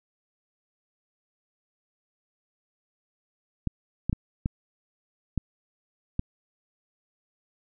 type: clicks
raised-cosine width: 5 ms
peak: -13 dBFS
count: 6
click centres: 3.673 / 4.096 / 4.129 / 4.459 / 5.377 / 6.194 s
effects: none